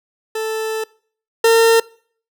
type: tone pair in turn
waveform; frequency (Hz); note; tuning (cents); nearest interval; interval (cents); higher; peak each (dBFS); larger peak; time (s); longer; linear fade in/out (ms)
40% pulse; 440 / 455.6; A4 / A#4; 0 / -40; minor second; 60; second; -19 / -8; second; 0.35-0.84 / 1.44-1.8; first; 5
effects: noise-tail reverb RT60 0.5 s tail -23 dB re dry